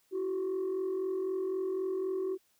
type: tone pair together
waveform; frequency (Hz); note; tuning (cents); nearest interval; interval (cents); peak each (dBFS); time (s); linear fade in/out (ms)
sine; 334.3 / 378.2; E4 / F#4; +24 / +38; major second; 214; -37 / -29; 0.11-2.38; 50
effects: tanh soft clip ceiling -28 dBFS + white hiss -71 dBFS RMS until 2.59 s